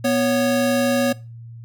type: tone pair together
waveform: square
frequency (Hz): 245 / 554.4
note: B3 / C#5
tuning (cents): -14 / 0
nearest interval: octave + major second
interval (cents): 1414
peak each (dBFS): -20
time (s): 0.04-1.13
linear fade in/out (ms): 10
effects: noise-tail reverb RT60 0.3 s tail -20 dB re dry + added 116 Hz sine -35 dBFS peak until 1.64 s